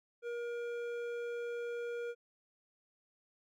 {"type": "tone with hard clipping", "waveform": "sine", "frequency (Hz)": 474.7, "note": "A#4", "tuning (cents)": 31, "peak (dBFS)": -39, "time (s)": [0.22, 2.15], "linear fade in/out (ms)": 50, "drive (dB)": 10, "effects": []}